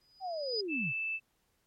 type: tone with exponential growth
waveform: sine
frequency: 4958 Hz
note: D#8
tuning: 7 cents flat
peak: -30 dBFS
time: 0.01-0.61 s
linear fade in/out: 5 ms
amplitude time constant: 130 ms
type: linear sweep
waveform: sine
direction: down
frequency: 784 to 110 Hz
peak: -34 dBFS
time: 0.2-0.93 s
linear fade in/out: 50 ms
type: tone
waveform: sine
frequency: 2637 Hz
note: E7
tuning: in tune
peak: -32 dBFS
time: 0.68-1.2 s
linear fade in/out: 50 ms
effects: pink hiss -75 dBFS RMS until 1.66 s + MP3 64 kbps